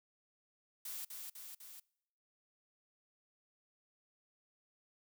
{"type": "noise with echo", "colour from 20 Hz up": "blue", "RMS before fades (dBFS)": -44, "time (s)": [0.85, 1.05], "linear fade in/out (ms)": 5, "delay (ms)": 250, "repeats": 3, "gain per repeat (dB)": -3, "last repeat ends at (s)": 1.8, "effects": ["noise-tail reverb RT60 0.8 s tail -25 dB re dry"]}